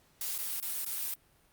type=noise with dropouts; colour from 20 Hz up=blue; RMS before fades=-35 dBFS; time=0.21-1.14 s; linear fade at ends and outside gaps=2 ms; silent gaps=0.381-0.386 / 0.601-0.626 / 0.848-0.862 s; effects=pink hiss -66 dBFS RMS until 1.52 s + Opus 48 kbps